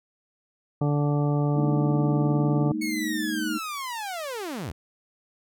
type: harmonic tone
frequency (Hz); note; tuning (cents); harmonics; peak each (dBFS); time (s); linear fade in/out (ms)
145.8; D3; -12; 1 / 2 / 3 / 4 / 5 / 6 / 8; -22 / -28 / -32 / -34 / -36 / -38 / -40; 0.81-2.72; 5
type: chord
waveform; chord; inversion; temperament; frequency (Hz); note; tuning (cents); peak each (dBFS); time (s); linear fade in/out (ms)
sine; Ab suspended second; none; equal with one note detuned; 207.7 / 230.1 / 311.1; Ab3 / Bb3 / Eb4; 0 / -22 / 0; -34 / -32 / -28; 1.55-3.59; 20
type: linear sweep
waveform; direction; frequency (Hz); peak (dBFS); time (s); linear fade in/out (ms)
sawtooth; down; 2217 to 58.27; -27; 2.81-4.72; 10
effects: none